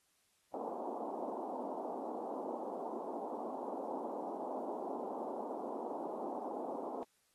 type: band-pass noise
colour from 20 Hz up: white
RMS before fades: -42 dBFS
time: 0.54-7.03 s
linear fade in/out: 0 ms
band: 230 to 920 Hz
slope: 48 dB/octave
effects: white hiss -75 dBFS RMS until 7.34 s + AAC 32 kbps